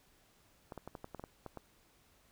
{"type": "clicks", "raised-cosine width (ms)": 1, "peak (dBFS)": -30, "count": 10, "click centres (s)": [0.722, 0.777, 0.876, 0.952, 1.044, 1.147, 1.196, 1.239, 1.463, 1.573], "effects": ["pink hiss -68 dBFS RMS until 2.31 s"]}